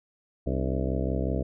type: harmonic tone with a mistuned harmonic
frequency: 65.4 Hz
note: C2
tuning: in tune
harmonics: 1 / 2 / 3 / 4 / 5 / 6 / 7 / 8 / 9 / 10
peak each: -29 / -32 / -34 / -35 / -36 / -37 / -37 / -38 / -39 / -39 dBFS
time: 0.46-1.43 s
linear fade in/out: 10 ms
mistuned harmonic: 5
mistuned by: -110 cents
effects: none

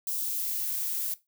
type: noise with high-pass filter sweep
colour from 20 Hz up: violet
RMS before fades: -31 dBFS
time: 0.07-1.14 s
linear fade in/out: 2 ms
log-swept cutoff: 4700 to 370 Hz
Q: 0.83
effects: noise-tail reverb RT60 0.2 s tail -17 dB re dry

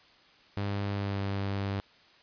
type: tone with pitch glide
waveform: sawtooth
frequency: 100.7 to 98.91 Hz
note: G2 to G2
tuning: +47 to +16 cents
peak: -26 dBFS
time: 0.57-1.8 s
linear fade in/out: 0 ms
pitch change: -31 cents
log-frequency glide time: 0.92-1.21 s
effects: white hiss -59 dBFS RMS until 2.22 s + resampled to 11025 Hz

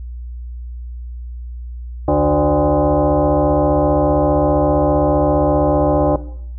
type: tone with frequency modulation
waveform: sine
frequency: 146.83 Hz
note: D3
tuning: in tune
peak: -11 dBFS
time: 2.08-6.16 s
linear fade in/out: 2 ms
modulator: 222 Hz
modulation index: 3.1
effects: noise-tail reverb RT60 0.7 s tail -17 dB re dry + added 60 Hz sine -26 dBFS peak until 6.58 s

